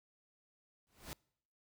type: noise with exponential growth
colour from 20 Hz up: pink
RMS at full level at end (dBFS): -42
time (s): 0.87-1.13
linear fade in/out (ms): 0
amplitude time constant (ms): 55
effects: noise-tail reverb RT60 0.7 s tail -26 dB re dry